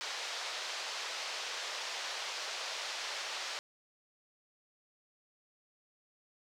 white band-pass noise, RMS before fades -40 dBFS, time 0.01-3.59 s, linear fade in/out 0 ms, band 490 to 5500 Hz, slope 24 dB/octave, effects none

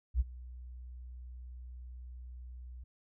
sine tone with ADSR envelope, 61.74 Hz, B1, in tune, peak -23 dBFS, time 0.14-2.84 s, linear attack 61 ms, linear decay 27 ms, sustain -21 dB, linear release 8 ms, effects none

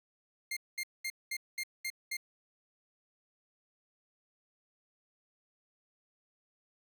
sawtooth tone bursts, 2113 Hz, C7, 16 cents sharp, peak -31 dBFS, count 7, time 0.51-2.169 s, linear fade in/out 5 ms, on 57 ms, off 210 ms, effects none

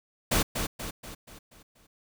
pink noise with echo, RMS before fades -24 dBFS, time 0.31-0.43 s, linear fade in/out 10 ms, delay 240 ms, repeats 6, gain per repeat -6 dB, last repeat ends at 1.87 s, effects none

